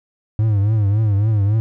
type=tone with vibrato; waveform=triangle; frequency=104.8 Hz; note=G#2; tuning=16 cents sharp; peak=-11 dBFS; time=0.39-1.6 s; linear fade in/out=0 ms; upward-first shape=triangle; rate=3.6 Hz; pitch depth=130 cents each way; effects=none